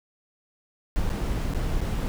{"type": "noise with dropouts", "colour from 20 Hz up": "brown", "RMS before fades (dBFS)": -26, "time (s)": [0.96, 2.08], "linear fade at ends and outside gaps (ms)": 0, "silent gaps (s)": [[1.092, 1.1], [1.536, 1.547], [1.807, 1.813]], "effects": []}